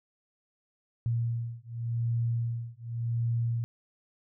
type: beating tone pair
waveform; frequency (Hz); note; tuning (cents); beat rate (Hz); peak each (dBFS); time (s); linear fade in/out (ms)
sine; 116.54 / 117.42; A#2 / A#2; 0 / +13; 0.88; -31; 1.06-3.64; 0
effects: none